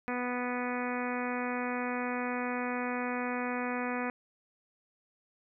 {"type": "harmonic tone", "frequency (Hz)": 246.9, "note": "B3", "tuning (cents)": 0, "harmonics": [1, 2, 3, 4, 5, 6, 7, 8, 9, 10], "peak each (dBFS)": [-35, -38, -40, -41, -42, -43, -43, -44, -45, -45], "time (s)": [0.08, 4.1], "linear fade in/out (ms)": 0, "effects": []}